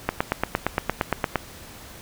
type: click train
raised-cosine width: 0.5 ms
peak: -5 dBFS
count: 12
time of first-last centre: 0.09-1.357 s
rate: 8.68 Hz
effects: pink hiss -43 dBFS RMS until 2.01 s